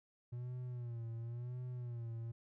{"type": "tone with vibrato", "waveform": "triangle", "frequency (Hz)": 120, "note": "B2", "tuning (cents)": -49, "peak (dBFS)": -39, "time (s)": [0.32, 2.32], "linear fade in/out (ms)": 10, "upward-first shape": "sine", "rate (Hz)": 0.95, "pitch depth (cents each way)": 79, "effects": []}